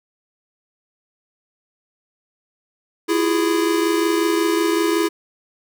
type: tone cluster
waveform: square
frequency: 332.2 / 357.6 / 413.2 Hz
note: E4 / F4 / G#4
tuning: +13 / +41 / -9 cents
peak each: -19 / -27 / -22 dBFS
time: 3.08-5.09 s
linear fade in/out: 20 ms
effects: none